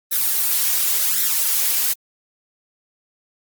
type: noise with flanger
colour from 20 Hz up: blue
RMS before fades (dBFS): -19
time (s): 0.11-1.94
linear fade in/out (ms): 20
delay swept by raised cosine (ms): 0.52 to 4.32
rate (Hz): 0.91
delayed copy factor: +0.7
effects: Opus 32 kbps